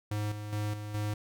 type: tone with tremolo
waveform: square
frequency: 105 Hz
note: G#2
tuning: 19 cents sharp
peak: -31 dBFS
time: 0.11-1.14 s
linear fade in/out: 5 ms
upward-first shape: square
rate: 2.4 Hz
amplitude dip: 55%
effects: none